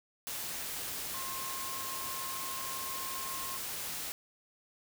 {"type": "tone in noise", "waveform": "sine", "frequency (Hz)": 1066, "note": "C6", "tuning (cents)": 32, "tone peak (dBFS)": -42, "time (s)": [1.14, 3.57], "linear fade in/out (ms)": 0, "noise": "white", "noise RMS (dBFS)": -39, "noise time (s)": [0.27, 4.12], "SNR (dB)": -6, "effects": []}